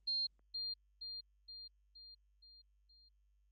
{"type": "tone with echo", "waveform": "sine", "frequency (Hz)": 4200, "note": "C8", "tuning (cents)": 6, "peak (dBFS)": -34, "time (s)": [0.07, 0.27], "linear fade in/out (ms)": 10, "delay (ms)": 470, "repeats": 6, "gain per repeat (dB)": -5, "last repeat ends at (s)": 3.09, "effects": ["added 50 Hz sine -70 dBFS peak until 3.51 s", "Opus 24 kbps"]}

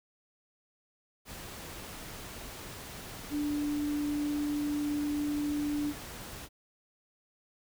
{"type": "tone in noise", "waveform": "sine", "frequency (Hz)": 293.7, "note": "D4", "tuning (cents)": 0, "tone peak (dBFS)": -29, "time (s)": [3.3, 5.94], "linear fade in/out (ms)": 50, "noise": "pink", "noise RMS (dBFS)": -44, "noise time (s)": [1.25, 6.49], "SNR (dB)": 12, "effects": []}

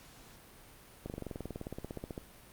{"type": "slowing click train", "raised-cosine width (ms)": 2, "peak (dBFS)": -26, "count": 22, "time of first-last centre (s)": [1.06, 2.178], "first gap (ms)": 39, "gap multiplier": 1.03, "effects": ["pink hiss -56 dBFS RMS until 2.52 s", "Opus 48 kbps"]}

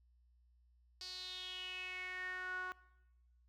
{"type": "tone with band-pass filter sweep", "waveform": "sawtooth", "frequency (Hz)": 367.6, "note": "F#4", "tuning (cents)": -11, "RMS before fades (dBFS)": -45, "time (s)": [1.01, 2.72], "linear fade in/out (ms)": 0, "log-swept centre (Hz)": [4700, 1300], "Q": 6.7, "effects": ["noise-tail reverb RT60 1.0 s tail -20 dB re dry", "added 60 Hz sine -67 dBFS peak until 3.48 s"]}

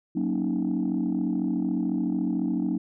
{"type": "chord", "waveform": "sine", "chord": "D# minor seventh", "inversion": "first", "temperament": "equal", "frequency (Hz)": [185, 233.1, 277.2, 311.1], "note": ["F#3", "A#3", "C#4", "D#4"], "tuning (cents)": [0, 0, 0, 0], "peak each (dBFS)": -28, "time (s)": [0.15, 2.78], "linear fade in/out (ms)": 10, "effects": ["tanh soft clip ceiling -18 dBFS"]}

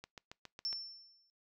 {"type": "click train", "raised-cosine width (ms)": 0.2, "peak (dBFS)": -30, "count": 6, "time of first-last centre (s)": [0.04, 0.729], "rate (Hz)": 7.26}
{"type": "tone with exponential decay", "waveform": "sine", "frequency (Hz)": 5390, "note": "E8", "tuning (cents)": 38, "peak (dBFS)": -33, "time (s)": [0.65, 1.3], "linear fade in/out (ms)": 0, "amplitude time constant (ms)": 140}
{"effects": ["noise-tail reverb RT60 0.2 s tail -25 dB re dry"]}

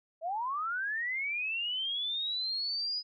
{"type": "linear sweep", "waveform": "sine", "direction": "up", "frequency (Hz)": [622.3, 5000], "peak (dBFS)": -31, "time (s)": [0.21, 3.03], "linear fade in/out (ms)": 50, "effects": []}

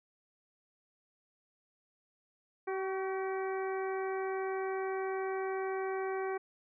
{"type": "harmonic tone with a mistuned harmonic", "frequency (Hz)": 382.5, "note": "G4", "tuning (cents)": -42, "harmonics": [1, 2, 3, 4, 5, 6], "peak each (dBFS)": [-34, -40, -44, -46, -48, -50], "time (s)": [2.67, 6.38], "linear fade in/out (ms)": 10, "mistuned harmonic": 3, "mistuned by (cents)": -29, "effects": []}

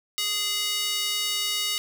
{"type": "tone with high-pass filter", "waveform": "square", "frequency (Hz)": 415.3, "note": "G#4", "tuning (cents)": 0, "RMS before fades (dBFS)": -27, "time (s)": [0.18, 1.78], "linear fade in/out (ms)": 0, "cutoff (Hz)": 3200, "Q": 1.7, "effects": ["9-bit"]}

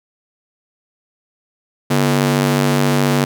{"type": "ring-modulated tone", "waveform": "sawtooth", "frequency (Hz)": 193.1, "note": "G3", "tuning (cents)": -26, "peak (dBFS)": -6, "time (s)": [1.9, 3.25], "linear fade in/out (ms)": 10, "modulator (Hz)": 49.5, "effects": []}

